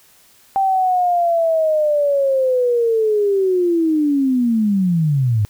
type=linear sweep; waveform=sine; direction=down; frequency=784 to 99.9 Hz; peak=-13 dBFS; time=0.56-5.45 s; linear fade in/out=0 ms; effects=white hiss -51 dBFS RMS until 5.49 s